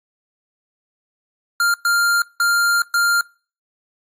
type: tone bursts at uneven times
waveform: square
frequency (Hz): 1396.9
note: F6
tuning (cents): 0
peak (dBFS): -15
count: 4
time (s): 1.6-1.74 / 1.85-2.22 / 2.4-2.82 / 2.94-3.21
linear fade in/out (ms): 2
effects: noise-tail reverb RT60 0.4 s tail -25 dB re dry + AAC 64 kbps